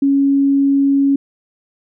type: tone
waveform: sine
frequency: 277.2 Hz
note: C#4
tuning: in tune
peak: -10 dBFS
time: 0.02-1.16 s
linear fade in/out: 5 ms
effects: none